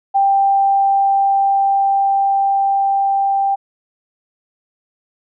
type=tone with level ramp; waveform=sine; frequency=788 Hz; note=G5; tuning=9 cents sharp; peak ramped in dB=-10 to -13 dBFS; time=0.14-3.56 s; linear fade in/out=20 ms; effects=none